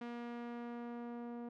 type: tone with low-pass filter sweep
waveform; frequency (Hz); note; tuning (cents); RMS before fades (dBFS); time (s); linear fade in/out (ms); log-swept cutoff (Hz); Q
sawtooth; 238.1; A#3; +37; -45; 0.01-1.49; 5; 2800 to 840; 0.7
effects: none